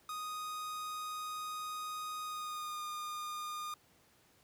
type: tone with pitch glide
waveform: 45% pulse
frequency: 1244 to 1217 Hz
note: D#6 to D#6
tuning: -1 to -39 cents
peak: -39 dBFS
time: 0.09-3.74 s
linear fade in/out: 2 ms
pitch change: -38 cents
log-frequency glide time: 2.23-2.83 s
effects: pink hiss -67 dBFS RMS until 4.43 s + high-pass 80 Hz 12 dB/octave